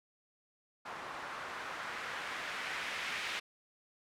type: noise with low-pass filter sweep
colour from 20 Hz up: blue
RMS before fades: -41 dBFS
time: 0.85-3.4 s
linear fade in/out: 10 ms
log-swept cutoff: 1100 to 2300 Hz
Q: 1.4
effects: none